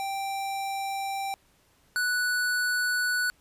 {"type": "tone pair in turn", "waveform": "square", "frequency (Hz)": [784, 1480], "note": ["G5", "F#6"], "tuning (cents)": [0, 0], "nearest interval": "major seventh", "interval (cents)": 1100, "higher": "second", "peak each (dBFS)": [-30, -25], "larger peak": "second", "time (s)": [[0, 1.34], [1.96, 3.3]], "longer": "neither", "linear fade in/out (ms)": 0, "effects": ["pink hiss -64 dBFS RMS until 3.4 s", "resampled to 32000 Hz"]}